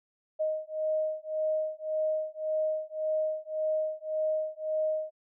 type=beating tone pair; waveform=sine; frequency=622.3 / 624.1 Hz; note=D#5 / D#5; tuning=0 / +5 cents; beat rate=1.8 Hz; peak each=-31 dBFS; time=0.39-5.11 s; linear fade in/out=20 ms; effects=none